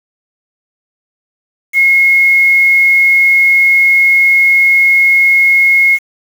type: tone with quantisation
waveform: sine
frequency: 2163 Hz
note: C#7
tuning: 43 cents flat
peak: -5 dBFS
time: 1.73-5.99 s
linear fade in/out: 50 ms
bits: 5
effects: none